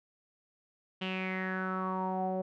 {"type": "tone with low-pass filter sweep", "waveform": "sawtooth", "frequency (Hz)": 187.3, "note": "F#3", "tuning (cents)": 21, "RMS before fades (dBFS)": -34, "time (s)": [1.01, 2.42], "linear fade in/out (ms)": 10, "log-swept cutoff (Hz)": [3000, 610], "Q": 6.7, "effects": []}